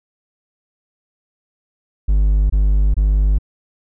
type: tone bursts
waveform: triangle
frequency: 50.5 Hz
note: G#1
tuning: 48 cents flat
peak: -9 dBFS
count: 3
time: 2.08-3.386 s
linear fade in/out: 10 ms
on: 420 ms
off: 23 ms
effects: none